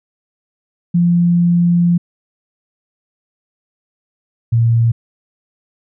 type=tone pair in turn; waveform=sine; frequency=173.2 / 115.88 Hz; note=F3 / A#2; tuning=-14 / -10 cents; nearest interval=perfect fifth; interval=696 cents; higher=first; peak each=-9 dBFS; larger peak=neither; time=0.94-1.98 / 4.52-4.92 s; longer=first; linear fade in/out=10 ms; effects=none